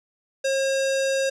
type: tone with low-pass filter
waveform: square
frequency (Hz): 539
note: C#5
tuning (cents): -49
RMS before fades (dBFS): -23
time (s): 0.44-1.3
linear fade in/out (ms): 10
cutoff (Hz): 7000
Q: 1.8
effects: none